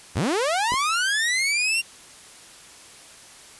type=linear sweep; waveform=sawtooth; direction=up; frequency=58.6 to 2794 Hz; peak=-17 dBFS; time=0.15-1.82 s; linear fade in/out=20 ms
type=clicks; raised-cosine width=2 ms; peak=-19 / -21 dBFS; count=2; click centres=0.721 / 0.74 s
effects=white hiss -46 dBFS RMS until 3.59 s + resampled to 24000 Hz